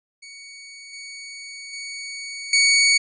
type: tone with level steps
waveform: 20% pulse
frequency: 2239 Hz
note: C#7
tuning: 17 cents sharp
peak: -34 / -30 / -26 / -9 dBFS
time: 0.22-2.98 s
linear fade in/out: 10 ms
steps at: 0.93 / 1.73 / 2.53 s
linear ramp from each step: 2 ms
effects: resampled to 24000 Hz